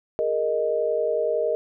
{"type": "chord", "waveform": "sine", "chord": "Ab suspended second", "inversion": "none", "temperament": "equal", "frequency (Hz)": [415.3, 466.2, 622.3], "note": ["Ab4", "Bb4", "Eb5"], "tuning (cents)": [0, 0, 0], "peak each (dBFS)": [-29, -24, -24], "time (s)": [0.19, 1.55], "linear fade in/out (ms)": 0, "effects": []}